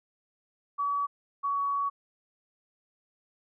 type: tone pair in turn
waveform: sine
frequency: 1139 / 1125.9 Hz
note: C#6 / C#6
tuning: +47 / +27 cents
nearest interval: unison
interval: 20 cents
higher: first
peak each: -26 dBFS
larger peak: neither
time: 0.78-1.07 / 1.43-1.9 s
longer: second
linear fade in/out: 20 ms
effects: none